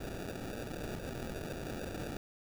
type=noise with sample-and-hold; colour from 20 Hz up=blue; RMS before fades=-41 dBFS; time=0-2.17 s; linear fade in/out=2 ms; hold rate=1050 Hz; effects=none